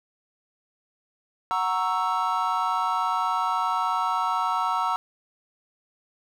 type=chord; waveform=triangle; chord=F# dominant seventh; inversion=none; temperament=equal; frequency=740 / 932.3 / 1108.7 / 1318.5 Hz; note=F#5 / A#5 / C#6 / E6; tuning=0 / 0 / 0 / 0 cents; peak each=-28 / -25 / -28 / -25 dBFS; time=1.51-4.96 s; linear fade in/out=0 ms; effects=none